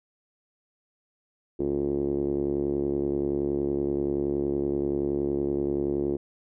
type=tone with low-pass filter; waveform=5% pulse; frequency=70.6 Hz; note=C#2; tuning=32 cents sharp; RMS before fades=-27 dBFS; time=1.59-6.17 s; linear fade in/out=10 ms; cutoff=360 Hz; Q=4.8; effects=none